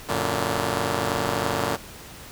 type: chord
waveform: 5% pulse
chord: Gb augmented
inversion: none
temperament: just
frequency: 92.5 / 115.62 / 144.53 Hz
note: Gb2 / Bb2 / D3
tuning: 0 / -14 / -27 cents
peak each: -17 dBFS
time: 0.08-1.77 s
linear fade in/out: 20 ms
effects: pink hiss -42 dBFS RMS until 2.31 s